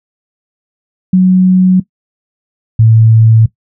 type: tone pair in turn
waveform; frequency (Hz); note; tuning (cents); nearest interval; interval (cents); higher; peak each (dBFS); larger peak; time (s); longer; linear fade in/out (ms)
sine; 185 / 111.92; F#3 / A2; 0 / +30; major sixth; 870; first; -3; neither; 1.13-1.8 / 2.79-3.46; neither; 5
effects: noise-tail reverb RT60 0.1 s tail -17 dB re dry